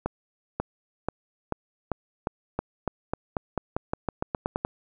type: accelerating click train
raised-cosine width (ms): 1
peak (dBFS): -12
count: 19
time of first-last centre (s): 0.06-4.649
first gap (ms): 540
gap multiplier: 0.9
effects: none